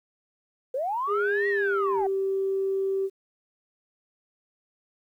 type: linear two-way sweep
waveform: sine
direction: up then down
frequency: 487.4 to 1933 to 730 Hz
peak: -25 dBFS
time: 0.74-2.07 s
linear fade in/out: 5 ms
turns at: 1.48 s
type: tone with pitch glide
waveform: sine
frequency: 409.2 to 387.6 Hz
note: G#4 to G4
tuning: -26 to -20 cents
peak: -23 dBFS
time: 1.07-3.1 s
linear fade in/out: 50 ms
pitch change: -94 cents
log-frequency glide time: 1.21-2.15 s
effects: tanh soft clip ceiling -16 dBFS + 10-bit